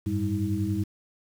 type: tone cluster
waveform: sine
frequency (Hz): 94.6 / 105.3 / 197.8 / 317.8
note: F#2 / G#2 / G3 / D#4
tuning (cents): +39 / +24 / +16 / +37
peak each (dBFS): -30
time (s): 0.06-0.84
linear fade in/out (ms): 10
effects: 8-bit